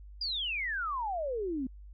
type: exponential sweep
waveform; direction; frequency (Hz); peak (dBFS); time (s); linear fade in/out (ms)
sine; down; 4947 to 246.9; -31; 0.21-1.67; 5
effects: added 50 Hz sine -46 dBFS peak until 1.93 s